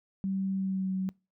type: tone with pitch glide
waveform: sine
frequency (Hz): 192.7 to 188.73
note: G3 to F#3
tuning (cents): -29 to +35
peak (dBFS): -28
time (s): 0.24-1.09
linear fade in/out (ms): 0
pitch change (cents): -36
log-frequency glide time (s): 0.52-0.92
effects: noise-tail reverb RT60 0.3 s tail -26 dB re dry